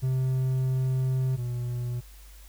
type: tone pair in turn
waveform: triangle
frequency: 130.2 / 121.83 Hz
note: C3 / B2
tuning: -8 / -23 cents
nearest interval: minor second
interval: 115 cents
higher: first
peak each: -21 / -26 dBFS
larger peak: first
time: 0.02-1.37 / 1.37-2.01 s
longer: first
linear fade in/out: 20 ms
effects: added 50 Hz sine -46 dBFS peak until 2.48 s + white hiss -55 dBFS RMS until 2.48 s